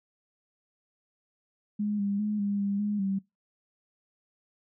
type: tone with pitch steps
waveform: sine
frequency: 208.3 / 200.6 / 210.5 / 202.1 / 200 / 207.3 / 194.5 Hz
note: G#3 / G3 / G#3 / G#3 / G3 / G#3 / G3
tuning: +5 / +40 / +24 / -47 / +35 / -3 / -13 cents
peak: -26 dBFS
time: 1.79-3.19 s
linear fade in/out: 10 ms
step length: 200 ms
effects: noise-tail reverb RT60 0.2 s tail -23 dB re dry